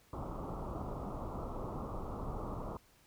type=low-pass noise; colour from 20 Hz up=pink; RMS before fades=-41 dBFS; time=0.13-2.77 s; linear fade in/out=2 ms; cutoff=1300 Hz; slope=96 dB/octave; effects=pink hiss -66 dBFS RMS until 3.06 s